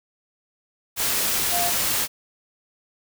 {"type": "tone in noise", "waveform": "sine", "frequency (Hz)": 700, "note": "F5", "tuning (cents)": 4, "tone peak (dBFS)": -24, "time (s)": [1.5, 1.72], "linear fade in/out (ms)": 50, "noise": "white", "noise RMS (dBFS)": -23, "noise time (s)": [0.96, 2.08], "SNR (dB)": -4, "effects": []}